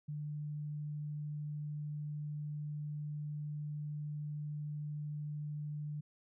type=tone; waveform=sine; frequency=148.9 Hz; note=D3; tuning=24 cents sharp; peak=-38 dBFS; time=0.08-6.01 s; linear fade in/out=10 ms; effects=none